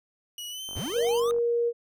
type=tone with pitch glide; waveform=sawtooth; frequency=2917 to 3090 Hz; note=F#7 to G7; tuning=-25 to -26 cents; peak=-32 dBFS; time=0.38-1.2 s; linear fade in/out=2 ms; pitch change=+99 cents; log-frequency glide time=0.49-0.62 s
type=click train; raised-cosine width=1 ms; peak=-32 dBFS; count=34; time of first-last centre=0.69-1.385 s; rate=47.5 Hz
type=linear sweep; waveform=square; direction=up; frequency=58.27 to 1250 Hz; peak=-32 dBFS; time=0.76-1.31 s; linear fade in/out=0 ms
type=tone; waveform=sine; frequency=471.8 Hz; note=A#4; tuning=21 cents sharp; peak=-22 dBFS; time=0.93-1.73 s; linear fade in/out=50 ms
effects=none